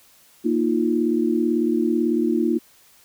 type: chord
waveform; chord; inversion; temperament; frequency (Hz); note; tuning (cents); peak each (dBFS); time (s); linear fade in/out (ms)
sine; Bb suspended fourth; none; equal; 233.1 / 311.1 / 349.2; Bb3 / Eb4 / F4; 0 / 0 / 0; -22; 0.44-2.59; 20
effects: white hiss -54 dBFS RMS until 3.04 s